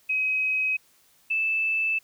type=tone pair in turn; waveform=sine; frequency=2536 / 2633 Hz; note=D#7 / E7; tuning=+32 / -3 cents; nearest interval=minor second; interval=65 cents; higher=second; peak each=-22 dBFS; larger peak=neither; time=0.09-0.77 / 1.3-1.99 s; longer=second; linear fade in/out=10 ms; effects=white hiss -61 dBFS RMS until 2.03 s